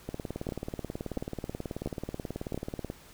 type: two click trains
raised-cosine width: 2 ms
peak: -21 / -18 dBFS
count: 53 / 4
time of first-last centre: 0.09-2.901 / 0.49-2.545 s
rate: 18.5 / 1.46 Hz
effects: pink hiss -54 dBFS RMS until 3.13 s